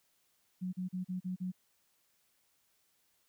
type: tone bursts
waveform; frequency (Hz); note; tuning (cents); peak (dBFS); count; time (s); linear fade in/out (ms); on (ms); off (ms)
sine; 183.3; F#3; -16; -34; 6; 0.61-1.52; 20; 120; 38
effects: white hiss -74 dBFS RMS until 3.28 s